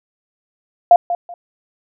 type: tone with echo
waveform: sine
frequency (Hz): 698.5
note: F5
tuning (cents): 0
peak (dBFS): -3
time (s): 0.91-0.96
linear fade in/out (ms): 2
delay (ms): 190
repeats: 2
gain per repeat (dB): -13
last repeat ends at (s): 1.34
effects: none